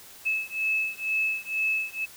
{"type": "beating tone pair", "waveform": "sine", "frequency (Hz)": [2600, 2602.1], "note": ["E7", "E7"], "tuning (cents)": [-24, -23], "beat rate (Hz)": 2.1, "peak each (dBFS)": -28, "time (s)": [0.25, 2.06], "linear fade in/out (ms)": 20, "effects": ["white hiss -48 dBFS RMS until 2.16 s"]}